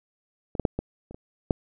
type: clicks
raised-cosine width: 2 ms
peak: -20 / -11 / -6 / -14 / -29 / -27 / -7 dBFS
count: 7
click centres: 0.552 / 0.597 / 0.652 / 0.79 / 1.11 / 1.145 / 1.508 s
effects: none